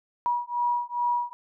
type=beating tone pair; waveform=sine; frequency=963 / 965.4 Hz; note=B5 / B5; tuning=-44 / -40 cents; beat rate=2.4 Hz; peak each=-27 dBFS; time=0.26-1.33 s; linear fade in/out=0 ms; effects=none